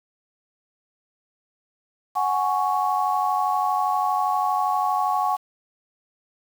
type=chord; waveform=sine; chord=F# suspended second; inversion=none; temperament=just; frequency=740 / 832.5 / 1110 Hz; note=F#5 / G#5 / C#6; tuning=0 / +4 / +2 cents; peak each=-24 dBFS; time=2.15-5.37 s; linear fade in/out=20 ms; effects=7-bit